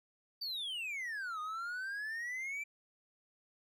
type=exponential two-way sweep; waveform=triangle; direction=down then up; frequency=4678 to 1223 to 2354 Hz; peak=-36 dBFS; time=0.41-2.64 s; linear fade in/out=10 ms; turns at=1.4 s; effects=none